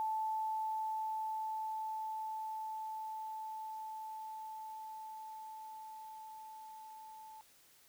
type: tone with level ramp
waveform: sine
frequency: 875 Hz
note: A5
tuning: 10 cents flat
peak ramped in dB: -33 to -50 dBFS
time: 0-7.41 s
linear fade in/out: 0 ms
effects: white hiss -65 dBFS RMS until 7.88 s